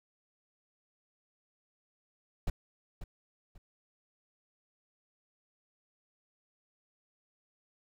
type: noise with echo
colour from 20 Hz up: brown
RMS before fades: -29 dBFS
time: 2.47-2.5 s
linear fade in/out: 5 ms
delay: 540 ms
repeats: 2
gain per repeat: -11 dB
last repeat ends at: 3.58 s
effects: none